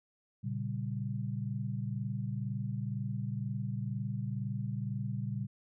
sine chord, G diminished, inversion first, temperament equal, 116.54 / 138.59 / 196 Hz, Bb2 / Db3 / G3, 0 / 0 / 0 cents, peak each -36 / -38 / -39 dBFS, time 0.43-5.47 s, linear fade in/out 20 ms, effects none

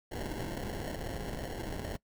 pink noise with sample-and-hold, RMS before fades -38 dBFS, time 0.11-1.97 s, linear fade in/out 10 ms, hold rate 1225 Hz, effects noise-tail reverb RT60 0.1 s tail -22 dB re dry

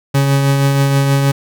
40% pulse tone with tremolo, 138.59 Hz, C#3, in tune, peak -8 dBFS, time 0.14-1.32 s, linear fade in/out 10 ms, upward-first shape triangle, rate 6.3 Hz, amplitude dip 35%, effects none

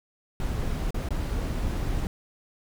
brown noise with dropouts, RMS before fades -28 dBFS, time 0.4-2.07 s, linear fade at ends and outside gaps 1 ms, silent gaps 0.907-0.944 / 1.088-1.106 s, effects none

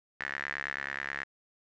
sawtooth tone with band-pass filter, 69.3 Hz, C#2, in tune, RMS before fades -37 dBFS, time 0.2-1.24 s, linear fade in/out 5 ms, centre 1800 Hz, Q 6.7, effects resampled to 16000 Hz + 9-bit

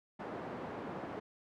pink band-pass noise, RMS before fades -43 dBFS, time 0.19-1.2 s, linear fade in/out 10 ms, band 210 to 1100 Hz, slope 12 dB/octave, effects none

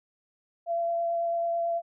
sine tone with vibrato, 679 Hz, F5, 49 cents flat, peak -25 dBFS, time 0.66-1.82 s, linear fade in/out 50 ms, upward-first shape triangle, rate 9.1 Hz, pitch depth 11 cents each way, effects none

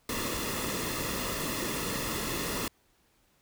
pink noise with comb filter, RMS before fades -33 dBFS, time 0.09-2.68 s, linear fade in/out 2 ms, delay 1.3 ms, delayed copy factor -0.6, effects pink hiss -68 dBFS RMS until 3.41 s

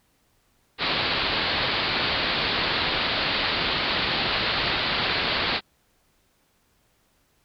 white low-pass noise, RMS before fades -25 dBFS, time 0.78-5.61 s, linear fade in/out 50 ms, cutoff 4600 Hz, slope 96 dB/octave, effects pink hiss -66 dBFS RMS until 7.44 s

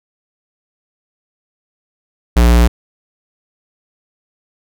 square tone, 59.1 Hz, A#1, 24 cents sharp, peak -7 dBFS, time 2.36-2.68 s, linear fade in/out 10 ms, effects none

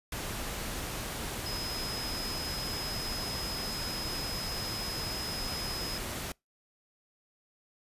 sine tone in noise, 5080 Hz, D#8, 35 cents sharp, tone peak -36 dBFS, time 1.46-5.98 s, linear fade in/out 2 ms, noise pink, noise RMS -37 dBFS, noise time 0.12-6.32 s, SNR -2 dB, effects noise-tail reverb RT60 0.2 s tail -26 dB re dry + resampled to 32000 Hz

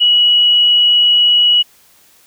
sine tone, 2923 Hz, F#7, 22 cents flat, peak -7 dBFS, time 0-1.63 s, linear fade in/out 20 ms, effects white hiss -49 dBFS RMS until 2.26 s

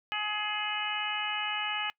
harmonic tone, 421.3 Hz, G#4, 25 cents sharp, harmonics 2 / 3 / 4 / 5 / 6 / 7, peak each -37 / -38 / -38 / -39 / -36 / -35 dBFS, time 0.12-1.9 s, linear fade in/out 0 ms, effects noise-tail reverb RT60 0.1 s tail -23 dB re dry

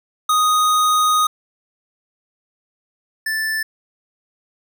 square tone pair in turn, 1244.5 / 1760 Hz, D#6 / A6, 0 / 0 cents, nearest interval tritone, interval 600 cents, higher second, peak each -14 / -20 dBFS, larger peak first, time 0.29-1.27 / 3.26-3.63 s, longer first, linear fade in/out 5 ms, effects none

